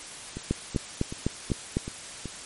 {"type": "two click trains", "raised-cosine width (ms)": 3, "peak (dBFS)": [-21, -11], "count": [6, 6], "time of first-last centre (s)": [[0.37, 2.257], [0.51, 1.769]], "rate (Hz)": [2.65, 3.97], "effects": ["white hiss -41 dBFS RMS until 2.45 s", "MP3 48 kbps"]}